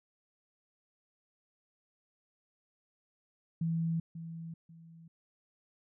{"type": "tone with echo", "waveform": "sine", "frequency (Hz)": 164.81, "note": "E3", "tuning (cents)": 0, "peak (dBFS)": -29, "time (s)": [3.61, 4], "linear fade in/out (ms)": 5, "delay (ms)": 540, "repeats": 2, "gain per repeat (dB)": -11, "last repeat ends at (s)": 5.08, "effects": []}